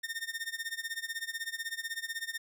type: tone with tremolo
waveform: sawtooth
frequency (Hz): 1824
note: A#6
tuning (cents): -38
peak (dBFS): -29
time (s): 0.03-2.38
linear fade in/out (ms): 10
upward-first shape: sine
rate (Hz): 16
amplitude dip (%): 90
effects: none